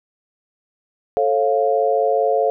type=chord; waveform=sine; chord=A augmented; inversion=none; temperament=equal with one note detuned; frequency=440 / 544.8 / 698.5 Hz; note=A4 / C#5 / E#5; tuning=0 / -30 / 0 cents; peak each=-19 dBFS; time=1.17-2.5 s; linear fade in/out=0 ms; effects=none